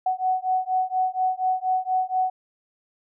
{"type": "beating tone pair", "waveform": "sine", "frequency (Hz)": [743, 747.2], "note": ["F#5", "F#5"], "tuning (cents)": [7, 17], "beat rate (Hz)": 4.2, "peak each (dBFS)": -24, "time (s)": [0.06, 2.3], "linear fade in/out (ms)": 5, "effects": []}